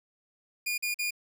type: tone bursts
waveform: sawtooth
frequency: 2430 Hz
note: D#7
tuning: 42 cents flat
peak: -25 dBFS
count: 3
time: 0.66-1.108 s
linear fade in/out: 10 ms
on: 120 ms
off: 44 ms
effects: none